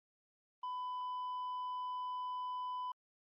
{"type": "tone with tanh clipping", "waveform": "sine", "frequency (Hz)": 1000, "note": "B5", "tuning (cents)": 21, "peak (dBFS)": -39, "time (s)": [0.63, 2.92], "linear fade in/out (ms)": 5, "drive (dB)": 3, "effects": ["Opus 32 kbps"]}